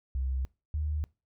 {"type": "tone pair in turn", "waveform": "sine", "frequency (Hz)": [65.41, 75.55], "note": ["C2", "D2"], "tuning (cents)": [0, 50], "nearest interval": "major second", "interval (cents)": 250, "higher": "second", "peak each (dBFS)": -28, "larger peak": "neither", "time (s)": [[0.15, 0.45], [0.74, 1.04]], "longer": "neither", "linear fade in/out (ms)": 0, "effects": ["noise-tail reverb RT60 0.3 s tail -24 dB re dry"]}